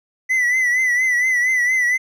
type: tone with vibrato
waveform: triangle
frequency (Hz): 1996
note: B6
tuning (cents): +18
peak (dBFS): -13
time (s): 0.29-1.98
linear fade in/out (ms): 20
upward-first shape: triangle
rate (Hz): 4.3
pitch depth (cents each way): 75
effects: none